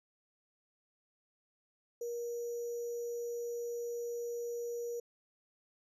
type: tone with sample-and-hold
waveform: sine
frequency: 474 Hz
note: A#4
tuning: 29 cents sharp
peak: -36 dBFS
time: 2.01-5 s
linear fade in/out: 5 ms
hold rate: 6300 Hz
effects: resampled to 32000 Hz